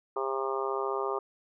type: harmonic tone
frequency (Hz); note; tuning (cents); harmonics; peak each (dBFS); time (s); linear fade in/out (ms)
134.2; C3; +44; 3 / 4 / 5 / 6 / 7 / 8 / 9; -32 / -38 / -39 / -39 / -38 / -38 / -36; 0.16-1.19; 5
effects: none